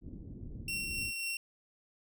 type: low-pass noise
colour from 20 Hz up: pink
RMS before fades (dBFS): -45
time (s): 0.01-1.13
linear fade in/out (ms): 50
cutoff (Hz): 320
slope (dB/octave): 24
type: tone with tremolo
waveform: sawtooth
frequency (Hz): 2728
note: F7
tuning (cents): -41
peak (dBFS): -30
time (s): 0.68-1.37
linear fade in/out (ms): 2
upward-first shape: triangle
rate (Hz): 3.7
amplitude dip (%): 35
effects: none